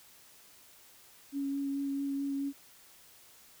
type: tone with vibrato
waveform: sine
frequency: 278 Hz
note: C#4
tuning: 5 cents sharp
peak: -31 dBFS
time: 1.32-2.53 s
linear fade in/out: 50 ms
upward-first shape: sine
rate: 4.6 Hz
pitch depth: 12 cents each way
effects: white hiss -58 dBFS RMS until 3.6 s